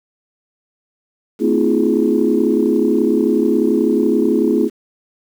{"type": "tone cluster", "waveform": "sine", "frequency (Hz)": [225, 261.3, 319.6, 351, 418], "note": ["A3", "C4", "D#4", "F4", "G#4"], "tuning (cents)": [39, -2, 47, 9, 11], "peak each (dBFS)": -18, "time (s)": [1.39, 4.7], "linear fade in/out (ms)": 50, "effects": ["tanh soft clip ceiling -2 dBFS", "7-bit"]}